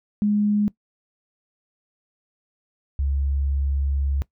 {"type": "tone pair in turn", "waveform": "sine", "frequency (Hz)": [207.7, 69.31], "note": ["G#3", "C#2"], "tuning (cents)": [0, 0], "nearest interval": "octave + perfect fifth", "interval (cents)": 1900, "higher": "first", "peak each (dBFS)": [-17, -20], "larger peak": "first", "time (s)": [[0.22, 0.68], [2.99, 4.22]], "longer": "second", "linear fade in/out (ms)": 0, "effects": ["noise-tail reverb RT60 0.1 s tail -20 dB re dry"]}